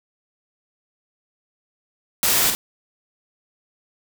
white noise with echo, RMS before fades -19 dBFS, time 2.23-2.5 s, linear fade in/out 0 ms, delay 50 ms, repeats 1, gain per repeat -5 dB, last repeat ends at 2.55 s, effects none

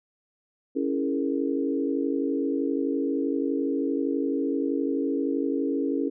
sine chord, A# half-diminished seventh, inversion first, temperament equal, 277.2 / 329.6 / 415.3 / 466.2 Hz, C#4 / E4 / G#4 / A#4, 0 / 0 / 0 / 0 cents, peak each -26 / -30 / -31 / -32 dBFS, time 0.75-6.1 s, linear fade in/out 20 ms, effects none

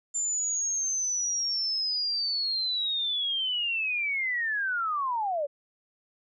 sine linear sweep, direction down, 7210 to 546 Hz, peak -26 dBFS, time 0.14-5.47 s, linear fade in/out 20 ms, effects none

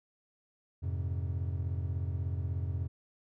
triangle chord, F minor, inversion none, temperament equal, 87.31 / 103.83 / 130.81 Hz, F2 / Ab2 / C3, 0 / 0 / 0 cents, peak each -31 / -37 / -37 dBFS, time 0.82-2.88 s, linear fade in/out 20 ms, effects none

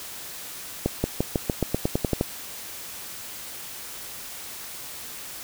accelerating click train, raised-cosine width 2 ms, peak -8 dBFS, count 12, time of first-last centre 0.86-2.211 s, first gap 180 ms, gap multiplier 0.92, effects white hiss -38 dBFS RMS until 5.43 s

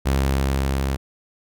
sawtooth tone with level ramp, 67.6 Hz, C#2, 43 cents flat, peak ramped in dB -13 to -17 dBFS, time 0.05-0.97 s, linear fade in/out 20 ms, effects none

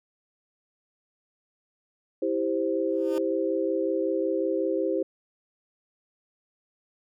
sine chord, C major, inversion first, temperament just, 327 / 392.4 / 523.3 Hz, E4 / G4 / C5, -14 / +2 / 0 cents, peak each -28 dBFS, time 2.22-5.03 s, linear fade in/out 5 ms
15% pulse tone with exponential growth, 304.4 Hz, D#4, 38 cents flat, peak -27 dBFS, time 2.87-3.18 s, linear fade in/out 0 ms, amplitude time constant 66 ms
effects none

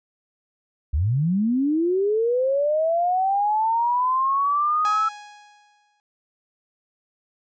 sine linear sweep, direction up, 64.1 to 1323 Hz, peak -18 dBFS, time 0.93-5.09 s, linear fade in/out 10 ms
sawtooth tone with exponential decay, 830.6 Hz, G#5, in tune, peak -23 dBFS, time 4.85-6 s, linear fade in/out 0 ms, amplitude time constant 250 ms
effects resampled to 16000 Hz

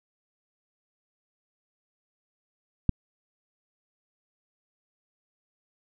click, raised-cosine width 5 ms, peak -8 dBFS, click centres 2.893 s, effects none

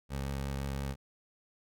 20% pulse tone with vibrato, 68.5 Hz, C#2, 20 cents flat, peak -29 dBFS, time 0.09-0.96 s, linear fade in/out 50 ms, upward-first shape sine, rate 5.8 Hz, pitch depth 17 cents each way, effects none

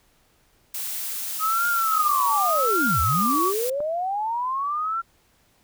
blue noise, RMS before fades -30 dBFS, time 0.74-3.7 s, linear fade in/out 5 ms
sine tone with vibrato, 1259 Hz, D#6, 20 cents sharp, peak -20 dBFS, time 1.39-3.53 s, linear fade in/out 50 ms, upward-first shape triangle, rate 0.86 Hz, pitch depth 210 cents each way
sine linear two-way sweep, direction down then up, 1375 to 70 to 1375 Hz, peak -23 dBFS, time 1.91-5.02 s, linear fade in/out 20 ms, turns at 3.01 s
click, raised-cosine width 1 ms, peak -24 dBFS, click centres 3.804 s
effects pink hiss -62 dBFS RMS until 5.63 s

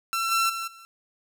sawtooth tone with level steps, 1347 Hz, E6, 37 cents sharp, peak -21 / -17 / -26 / -42 dBFS, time 0.13-0.85 s, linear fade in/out 0 ms, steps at 0.31 / 0.49 / 0.67 s, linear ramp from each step 10 ms, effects none

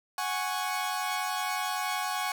sawtooth chord, F# suspended second, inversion none, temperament equal, 740 / 830.6 / 1108.7 Hz, F#5 / G#5 / C#6, 0 / 0 / 0 cents, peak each -30 dBFS, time 0.18-2.32 s, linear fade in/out 2 ms, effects none

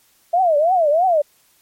sine tone with vibrato, 662 Hz, E5, 7 cents sharp, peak -12 dBFS, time 0.33-1.22 s, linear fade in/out 10 ms, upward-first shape triangle, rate 3.1 Hz, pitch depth 270 cents each way, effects white hiss -57 dBFS RMS until 1.61 s + MP3 64 kbps

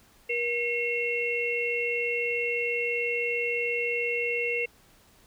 sine tone cluster, 475.1 / 2163 / 2723 Hz, A#4 / C#7 / F7, +33 / -43 / -44 cents, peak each -30 dBFS, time 0.29-4.66 s, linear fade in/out 10 ms, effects pink hiss -59 dBFS RMS until 5.26 s

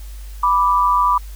sine tone pair together, 987.8 / 1174.7 Hz, B5 / D6, 0 / 0 cents, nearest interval minor third, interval 300 cents, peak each -15 dBFS, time 0.43-1.18 s, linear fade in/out 5 ms, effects added 50 Hz sine -30 dBFS peak until 1.35 s + white hiss -46 dBFS RMS until 1.35 s

